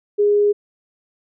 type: tone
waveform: sine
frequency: 412.2 Hz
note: G#4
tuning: 13 cents flat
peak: -12 dBFS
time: 0.18-0.53 s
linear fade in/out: 20 ms
effects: none